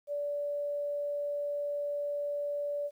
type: tone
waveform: sine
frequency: 579 Hz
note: D5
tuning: 25 cents flat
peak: -31 dBFS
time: 0.07-2.91 s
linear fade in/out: 50 ms
effects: 11-bit